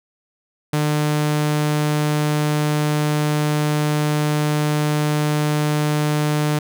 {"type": "tone", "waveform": "sawtooth", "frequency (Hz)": 150, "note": "D3", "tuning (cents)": 37, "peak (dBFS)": -13, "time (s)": [0.73, 6.59], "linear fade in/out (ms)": 5, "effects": []}